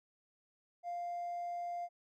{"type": "tone with hard clipping", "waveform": "triangle", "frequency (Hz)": 698.5, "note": "F5", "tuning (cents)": 0, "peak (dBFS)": -37, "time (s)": [0.83, 1.89], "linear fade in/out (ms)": 50, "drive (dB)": 2, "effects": []}